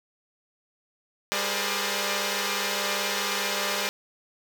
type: tone cluster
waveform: 5% pulse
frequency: 199.1 / 423 / 478.3 / 525 / 596 Hz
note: G3 / G#4 / A#4 / C5 / D5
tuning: +27 / +32 / +44 / +6 / +25 cents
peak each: -21 dBFS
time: 1.32-3.89 s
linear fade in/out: 0 ms
effects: none